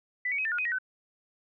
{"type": "tone with pitch steps", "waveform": "sine", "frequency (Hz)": [1990, 2245, 2536, 1786, 1437, 2507, 1890, 1514], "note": ["B6", "C#7", "D#7", "A6", "F6", "D#7", "A#6", "F#6"], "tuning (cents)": [13, 21, 32, 25, 49, 12, 23, 39], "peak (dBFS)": -27, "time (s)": [0.25, 0.786], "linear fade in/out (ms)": 5, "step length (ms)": 67, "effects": []}